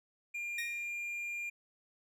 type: tone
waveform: triangle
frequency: 2400 Hz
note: D7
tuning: 37 cents sharp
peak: -35 dBFS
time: 0.34-1.5 s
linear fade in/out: 10 ms
type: tone with exponential decay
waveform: sawtooth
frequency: 1864.7 Hz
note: A#6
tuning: in tune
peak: -32 dBFS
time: 0.58-0.92 s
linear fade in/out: 5 ms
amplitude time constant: 73 ms
effects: none